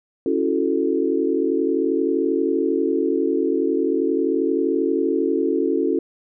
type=chord; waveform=sine; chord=F# minor seventh; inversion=second; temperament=equal; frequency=277.2 / 329.6 / 370 / 440 Hz; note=C#4 / E4 / F#4 / A4; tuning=0 / 0 / 0 / 0 cents; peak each=-23 dBFS; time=0.26-5.99 s; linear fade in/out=2 ms; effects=none